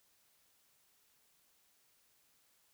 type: silence
effects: white hiss -72 dBFS RMS until 2.73 s